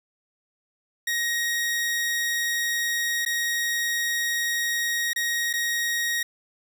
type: tone with dropouts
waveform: sawtooth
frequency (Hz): 1881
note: A#6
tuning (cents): +15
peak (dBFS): -20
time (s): 1.07-6.23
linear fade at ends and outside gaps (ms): 5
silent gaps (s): 3.251-3.261 / 5.133-5.16 / 5.53-5.536
effects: none